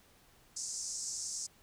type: band-pass noise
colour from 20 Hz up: pink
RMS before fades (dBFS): -40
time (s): 0.56-1.47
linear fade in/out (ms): 10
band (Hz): 5400 to 8300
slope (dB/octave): 48
effects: pink hiss -64 dBFS RMS until 1.62 s